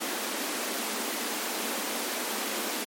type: high-pass noise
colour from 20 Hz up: pink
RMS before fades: -32 dBFS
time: 0-2.85 s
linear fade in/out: 20 ms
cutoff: 210 Hz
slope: 96 dB/octave
effects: MP3 64 kbps